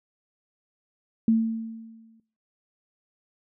sine tone with exponential decay, 224.9 Hz, A3, 38 cents sharp, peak -15 dBFS, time 1.28-2.2 s, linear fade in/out 2 ms, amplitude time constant 200 ms, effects noise-tail reverb RT60 0.5 s tail -21 dB re dry

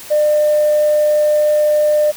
sine tone, 601 Hz, D5, 40 cents sharp, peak -9 dBFS, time 0.1-2.12 s, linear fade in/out 20 ms, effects tanh soft clip ceiling -6 dBFS + white hiss -34 dBFS RMS until 2.16 s

